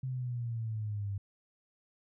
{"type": "exponential sweep", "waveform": "sine", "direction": "down", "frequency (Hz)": [131.6, 98], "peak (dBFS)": -33, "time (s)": [0.03, 1.18], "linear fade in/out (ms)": 5, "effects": []}